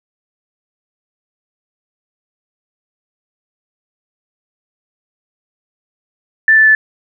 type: tone with pitch steps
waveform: sine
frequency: 1766 / 1755.8 / 1745.7 Hz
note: A6 / A6 / A6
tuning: +6 / -4 / -14 cents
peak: -5 dBFS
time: 6.48-6.75 s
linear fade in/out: 2 ms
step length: 90 ms
effects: none